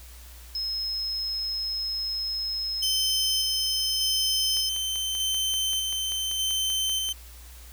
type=tone; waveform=sine; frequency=5160 Hz; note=E8; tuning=38 cents flat; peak=-27 dBFS; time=0.55-4.69 s; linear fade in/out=2 ms
type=tone with tremolo; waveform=sawtooth; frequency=3090 Hz; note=G7; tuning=26 cents flat; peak=-21 dBFS; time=2.82-7.13 s; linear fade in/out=10 ms; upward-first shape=square; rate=0.84 Hz; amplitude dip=25%
type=click train; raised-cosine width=0.2 ms; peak=-24 dBFS; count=14; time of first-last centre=4.57-7.089 s; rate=5.16 Hz
effects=added 60 Hz sine -44 dBFS peak until 7.72 s + white hiss -50 dBFS RMS until 7.72 s